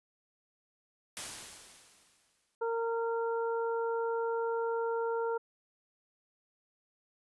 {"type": "noise with exponential decay", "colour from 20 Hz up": "white", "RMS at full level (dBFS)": -38, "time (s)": [1.17, 2.55], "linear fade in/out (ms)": 0, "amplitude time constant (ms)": 300}
{"type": "harmonic tone", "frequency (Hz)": 460.3, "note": "A#4", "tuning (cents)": -22, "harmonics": [1, 2, 3], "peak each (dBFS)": [-31, -37, -41], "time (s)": [2.61, 5.38], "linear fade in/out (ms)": 10}
{"effects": ["resampled to 24000 Hz"]}